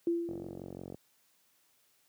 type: tone with exponential decay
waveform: sine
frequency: 340 Hz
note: F4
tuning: 46 cents flat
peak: -25 dBFS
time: 0.07-0.86 s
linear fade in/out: 2 ms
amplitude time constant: 170 ms
type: click train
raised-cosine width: 2 ms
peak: -29 dBFS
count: 31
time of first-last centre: 0.29-0.945 s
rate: 45.8 Hz
effects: white hiss -70 dBFS RMS until 2.08 s + high-pass 100 Hz 12 dB/octave